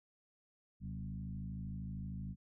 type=tone with frequency modulation; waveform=sine; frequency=130.81 Hz; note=C3; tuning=in tune; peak=-40 dBFS; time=0.8-2.36 s; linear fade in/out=50 ms; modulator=53 Hz; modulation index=1.5; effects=none